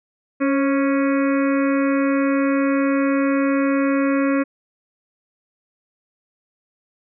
harmonic tone with a mistuned harmonic, 277.2 Hz, C#4, in tune, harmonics 1 / 2 / 4 / 5 / 6 / 7 / 8 / 9, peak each -17 / -23 / -29 / -31 / -33 / -34 / -35 / -36 dBFS, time 0.4-4.44 s, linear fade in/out 20 ms, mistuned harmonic 2, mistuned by -40 cents, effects none

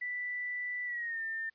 sine tone with pitch glide, 1975.5 to 1801.1 Hz, B6 to A6, 0 to +40 cents, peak -34 dBFS, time 0.01-1.5 s, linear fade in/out 10 ms, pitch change -160 cents, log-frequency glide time 0.85-1.21 s, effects white hiss -73 dBFS RMS until 1.54 s + resampled to 11025 Hz

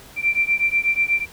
sine beating tone pair, 2349 / 2357.2 Hz, D7 / D7, 0 / +6 cents, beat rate 8.2 Hz, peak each -20 dBFS, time 0.16-1.26 s, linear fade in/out 50 ms, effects pink hiss -44 dBFS RMS until 1.32 s

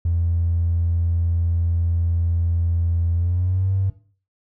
triangle tone with pitch glide, 84.7 to 96.18 Hz, E2 to G2, +48 to -32 cents, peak -14 dBFS, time 0.05-3.9 s, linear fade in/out 5 ms, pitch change +220 cents, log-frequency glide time 3.14-3.71 s, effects noise-tail reverb RT60 0.4 s tail -17 dB re dry + tanh soft clip ceiling -14 dBFS

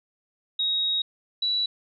sine tone pair in turn, 3780 / 3934 Hz, A#7 / B7, +23 / -7 cents, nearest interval minor second, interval 70 cents, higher second, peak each -22 dBFS, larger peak neither, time 0.59-1.02 / 1.42-1.66 s, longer first, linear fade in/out 5 ms, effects none

